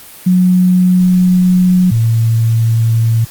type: tone pair in turn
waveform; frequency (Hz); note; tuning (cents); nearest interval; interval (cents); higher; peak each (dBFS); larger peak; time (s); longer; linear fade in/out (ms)
sine; 182.1 / 113.88; F#3 / A#2; -27 / -40; minor sixth; 813; first; -6 / -8; first; 0.26-1.91 / 1.91-3.25; first; 10
effects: white hiss -35 dBFS RMS until 3.3 s + Opus 32 kbps